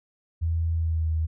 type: tone with pitch glide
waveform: sine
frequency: 82.41 to 79.83 Hz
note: E2 to D#2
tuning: 0 to +45 cents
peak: -22 dBFS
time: 0.41-1.27 s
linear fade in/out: 20 ms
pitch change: -55 cents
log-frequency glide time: 0.74-1.09 s
effects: none

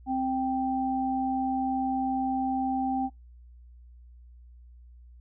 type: tone pair together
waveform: sine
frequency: 261.6 / 783.9 Hz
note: C4 / G5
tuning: 0 / 0 cents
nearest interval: octave + perfect fifth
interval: 1900 cents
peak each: -28 dBFS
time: 0.06-3.1 s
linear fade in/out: 50 ms
effects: noise-tail reverb RT60 0.2 s tail -25 dB re dry + added 60 Hz sine -48 dBFS peak until 5.2 s

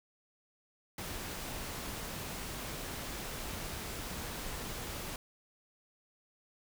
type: noise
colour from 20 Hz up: pink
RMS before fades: -41 dBFS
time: 0.98-5.16 s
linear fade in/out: 2 ms
effects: none

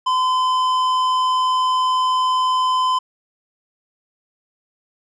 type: tone with tanh clipping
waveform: sine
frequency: 1021 Hz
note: C6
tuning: 43 cents flat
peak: -17 dBFS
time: 0.06-2.99 s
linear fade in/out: 10 ms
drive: 11 dB
effects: none

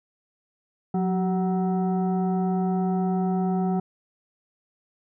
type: tone with frequency modulation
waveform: sine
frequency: 182.4 Hz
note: F#3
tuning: 24 cents flat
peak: -21 dBFS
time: 0.94-3.8 s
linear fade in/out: 5 ms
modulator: 564 Hz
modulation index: 0.76
effects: none

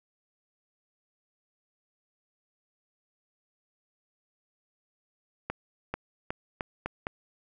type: accelerating click train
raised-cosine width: 0.5 ms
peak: -16 dBFS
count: 6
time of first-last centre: 5.5-7.069 s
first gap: 440 ms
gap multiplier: 0.83
effects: none

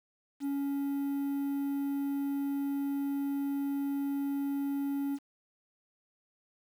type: tone with quantisation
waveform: triangle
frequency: 280 Hz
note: C#4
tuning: 18 cents sharp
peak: -28 dBFS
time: 0.4-5.19 s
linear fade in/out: 50 ms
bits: 9
effects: none

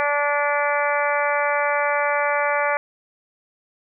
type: harmonic tone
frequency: 290 Hz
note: D4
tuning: 22 cents flat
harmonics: 2 / 3 / 4 / 5 / 6 / 7 / 8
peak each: -23 / -25 / -26 / -27 / -28 / -28 / -29 dBFS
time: 0-2.77 s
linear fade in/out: 0 ms
effects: none

